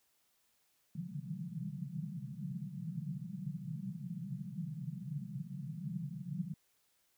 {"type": "band-pass noise", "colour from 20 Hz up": "pink", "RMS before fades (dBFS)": -42, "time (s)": [0.95, 6.54], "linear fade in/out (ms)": 5, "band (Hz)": [130, 200], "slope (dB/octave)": 96, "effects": ["white hiss -75 dBFS RMS until 7.17 s"]}